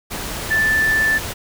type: tone in noise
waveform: sine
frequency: 1760 Hz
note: A6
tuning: in tune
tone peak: -14 dBFS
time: 0.5-1.19 s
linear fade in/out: 20 ms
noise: pink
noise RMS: -27 dBFS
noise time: 0.1-1.34 s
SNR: +10 dB
effects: none